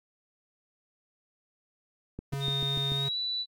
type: click train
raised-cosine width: 3 ms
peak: -24 dBFS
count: 6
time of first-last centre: 2.19-2.92 s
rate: 6.85 Hz
type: tone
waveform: square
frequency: 138.59 Hz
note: C#3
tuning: in tune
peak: -32 dBFS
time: 2.32-3.09 s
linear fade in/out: 10 ms
type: tone with pitch glide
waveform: sine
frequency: 3674 to 3961 Hz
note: A#7 to B7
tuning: -26 to +4 cents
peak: -29 dBFS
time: 2.4-3.46 s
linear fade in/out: 50 ms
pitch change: +130 cents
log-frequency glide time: 2.94-3.17 s
effects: AAC 64 kbps